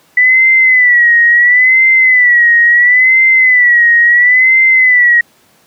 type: tone with vibrato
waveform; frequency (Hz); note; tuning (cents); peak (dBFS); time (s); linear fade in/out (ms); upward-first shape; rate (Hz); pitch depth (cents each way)
sine; 1975.5; B6; 0; -4; 0.17-5.21; 5; sine; 0.73; 87
effects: pink hiss -49 dBFS RMS until 5.66 s + high-pass 150 Hz 12 dB/octave